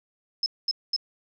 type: tone bursts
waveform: sine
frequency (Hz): 5200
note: E8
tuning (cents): -24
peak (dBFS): -22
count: 3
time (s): 0.43-0.963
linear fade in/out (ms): 2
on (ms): 31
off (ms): 220
effects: none